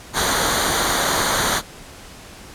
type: noise with comb filter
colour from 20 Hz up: pink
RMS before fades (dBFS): -19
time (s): 0.13-1.62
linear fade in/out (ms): 50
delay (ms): 0.38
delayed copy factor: -0.7
effects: pink hiss -40 dBFS RMS until 2.54 s + low-pass 11000 Hz 12 dB/octave